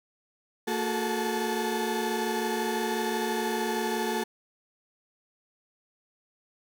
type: tone cluster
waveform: 35% pulse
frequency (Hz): 227.7 / 364.4 / 429.6 / 872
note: A#3 / F#4 / A4 / A5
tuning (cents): -40 / -26 / -41 / -16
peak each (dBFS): -31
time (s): 0.67-4.24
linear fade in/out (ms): 10
effects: none